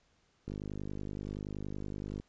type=click train; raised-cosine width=3 ms; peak=-27 dBFS; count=88; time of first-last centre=0.48-2.199 s; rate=50.6 Hz; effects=pink hiss -71 dBFS RMS until 2.28 s + resampled to 16000 Hz